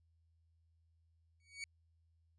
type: tone with exponential growth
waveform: sawtooth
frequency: 2247 Hz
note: C#7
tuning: 23 cents sharp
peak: -36 dBFS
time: 1.4-1.64 s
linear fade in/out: 1 ms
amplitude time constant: 51 ms
effects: added 82 Hz sine -70 dBFS peak until 2.38 s + resampled to 22050 Hz